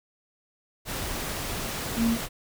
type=tone in noise; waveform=sine; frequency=230 Hz; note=A#3; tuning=23 cents flat; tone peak=-21 dBFS; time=1.96-2.18 s; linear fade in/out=50 ms; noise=pink; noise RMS=-32 dBFS; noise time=0.85-2.29 s; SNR=+8 dB; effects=none